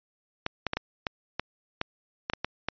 clicks, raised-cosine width 0.3 ms, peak -12 dBFS, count 11, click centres 0.464 / 0.667 / 0.734 / 0.77 / 1.068 / 1.396 / 1.814 / 2.299 / 2.335 / 2.446 / 2.686 s, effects resampled to 11025 Hz

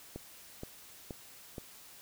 click train, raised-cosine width 2 ms, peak -27 dBFS, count 4, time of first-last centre 0.16-1.582 s, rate 2.11 Hz, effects white hiss -54 dBFS RMS until 2.01 s

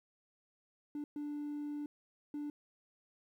triangle tone bursts at uneven times, 293.7 Hz, D4, in tune, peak -35 dBFS, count 3, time 0.95-1.04 / 1.16-1.86 / 2.34-2.5 s, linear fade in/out 2 ms, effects tanh soft clip ceiling -33 dBFS + 12-bit

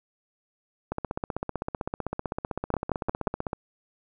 two click trains, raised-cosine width 1 ms, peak -15 / -10 dBFS, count 42 / 4, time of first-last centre 0.92-3.531 / 2.74-3.272 s, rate 15.7 / 5.64 Hz, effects none

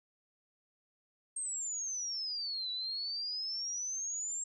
sine exponential two-way sweep, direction down then up, 8550 to 3921 to 7520 Hz, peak -35 dBFS, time 1.36-4.44 s, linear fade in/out 5 ms, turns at 2.71 s, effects none

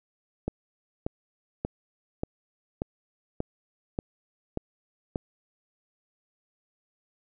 click train, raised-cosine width 2 ms, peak -15 dBFS, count 9, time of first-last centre 0.48-5.158 s, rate 1.71 Hz, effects none

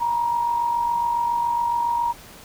sine tone with amplitude modulation, 945 Hz, A#5, 23 cents sharp, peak -17 dBFS, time 0-2.13 s, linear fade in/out 20 ms, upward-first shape sine, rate 47.2 Hz, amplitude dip 50%, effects pink hiss -44 dBFS RMS until 2.44 s

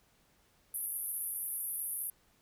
pink band-pass noise, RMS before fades -38 dBFS, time 0.74-2.1 s, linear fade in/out 2 ms, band 10000 to 13000 Hz, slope 96 dB/octave, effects pink hiss -69 dBFS RMS until 2.41 s

